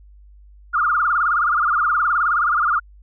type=tone with vibrato; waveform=sine; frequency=1300 Hz; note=E6; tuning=24 cents flat; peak=-15 dBFS; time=0.73-2.8 s; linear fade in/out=20 ms; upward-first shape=sine; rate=19 Hz; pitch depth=180 cents each way; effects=added 50 Hz sine -43 dBFS peak until 3.02 s